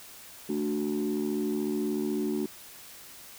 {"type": "chord", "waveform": "sine", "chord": "D major", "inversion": "second", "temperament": "equal", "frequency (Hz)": [220, 293.7, 370], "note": ["A3", "D4", "F#4"], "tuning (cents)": [0, 0, 0], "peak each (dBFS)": -30, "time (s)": [0.49, 2.46], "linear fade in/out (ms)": 5, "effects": ["tanh soft clip ceiling -22 dBFS", "white hiss -48 dBFS RMS until 3.38 s"]}